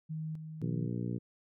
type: tone with tremolo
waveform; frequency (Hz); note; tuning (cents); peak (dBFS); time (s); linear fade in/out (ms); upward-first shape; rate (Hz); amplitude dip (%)
sine; 157.3; D#3; +19; -35; 0.09-0.88; 20; square; 1.9; 50
type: harmonic tone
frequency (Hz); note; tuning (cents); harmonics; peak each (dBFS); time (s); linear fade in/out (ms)
59.7; A#1; +42; 2 / 3 / 4 / 5 / 6 / 7 / 8; -36 / -38 / -41 / -43 / -46 / -48 / -51; 0.61-1.19; 20
effects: none